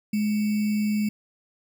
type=tone with sample-and-hold; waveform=sine; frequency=210.7 Hz; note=G#3; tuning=25 cents sharp; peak=-21 dBFS; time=0.13-1.09 s; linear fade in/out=5 ms; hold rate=2450 Hz; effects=none